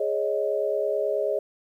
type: chord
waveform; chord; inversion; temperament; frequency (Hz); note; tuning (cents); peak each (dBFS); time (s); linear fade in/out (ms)
sine; Ab suspended fourth; none; just; 415.3 / 553.7 / 623; Ab4 / Db5 / Eb5; 0 / -2 / +2; -27; 0-1.39; 5
effects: 10-bit